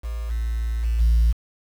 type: tone with level steps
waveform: sine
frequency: 57 Hz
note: A#1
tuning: 38 cents flat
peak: -25 / -21 / -18 / -12 dBFS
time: 0.03-1.33 s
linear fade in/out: 20 ms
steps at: 0.29 / 0.83 / 0.99 s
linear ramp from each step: 20 ms
effects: tanh soft clip ceiling -12 dBFS + 7-bit